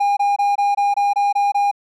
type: tone bursts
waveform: triangle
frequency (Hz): 810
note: G#5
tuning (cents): -43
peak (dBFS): -12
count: 9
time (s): 0-1.714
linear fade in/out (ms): 10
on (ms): 170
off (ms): 23
effects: none